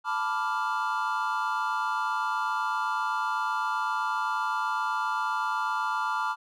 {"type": "chord", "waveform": "triangle", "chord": "B half-diminished seventh", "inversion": "third", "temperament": "equal", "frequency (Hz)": [880, 987.8, 1174.7, 1396.9], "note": ["A5", "B5", "D6", "F6"], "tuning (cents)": [0, 0, 0, 0], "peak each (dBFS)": -30, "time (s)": [0.04, 6.36], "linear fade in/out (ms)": 50, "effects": []}